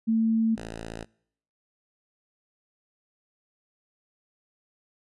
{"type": "tone pair in turn", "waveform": ["sine", "5% pulse"], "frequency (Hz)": [224.1, 55.72], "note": ["A3", "A1"], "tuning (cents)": [32, 23], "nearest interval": "2 octaves", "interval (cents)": 2409, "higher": "first", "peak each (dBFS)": [-20, -25], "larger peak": "first", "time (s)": [[0.07, 0.56], [0.56, 1.05]], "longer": "neither", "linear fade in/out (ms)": 20, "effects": ["noise-tail reverb RT60 0.7 s tail -26 dB re dry", "resampled to 24000 Hz"]}